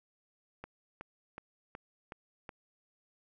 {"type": "click train", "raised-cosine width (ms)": 0.5, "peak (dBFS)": -28, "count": 6, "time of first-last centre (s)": [0.64, 2.492], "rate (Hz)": 2.7, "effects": []}